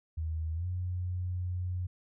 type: tone with pitch glide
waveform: sine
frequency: 79.9 to 90.2 Hz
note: D#2 to F#2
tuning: +47 to -44 cents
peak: -31 dBFS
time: 0.17-1.87 s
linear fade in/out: 10 ms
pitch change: +209 cents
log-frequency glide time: 0.54-0.66 s
effects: none